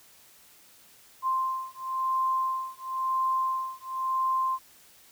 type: beating tone pair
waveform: sine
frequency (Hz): 1046.5 / 1047.47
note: C6 / C6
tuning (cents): 0 / +2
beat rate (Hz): 0.97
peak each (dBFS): -29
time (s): 1.22-4.59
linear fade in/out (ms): 50
effects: white hiss -56 dBFS RMS until 5.11 s